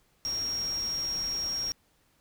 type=tone in noise; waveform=sine; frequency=5588 Hz; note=F8; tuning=in tune; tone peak=-29 dBFS; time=0.25-1.72 s; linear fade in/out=0 ms; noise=pink; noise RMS=-44 dBFS; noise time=0.25-1.72 s; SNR=+12 dB; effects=pink hiss -68 dBFS RMS until 2.2 s